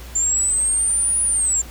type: linear two-way sweep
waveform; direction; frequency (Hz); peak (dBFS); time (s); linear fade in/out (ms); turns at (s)
sine; up then down; 7200 to 9800 to 7200; -16; 0.15-1.62; 10; 1.22
effects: added 60 Hz sine -35 dBFS peak until 1.7 s + pink hiss -41 dBFS RMS until 1.7 s